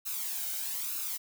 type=noise with flanger; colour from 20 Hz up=blue; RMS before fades=-35 dBFS; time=0.05-1.18 s; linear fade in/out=20 ms; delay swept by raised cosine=0.76 to 1.35 ms; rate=1.1 Hz; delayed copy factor=+0.65; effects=none